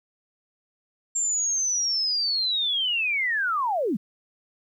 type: linear sweep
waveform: sine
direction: down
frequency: 7420 to 169.7 Hz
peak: -22 dBFS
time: 1.15-3.97 s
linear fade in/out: 10 ms
effects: 10-bit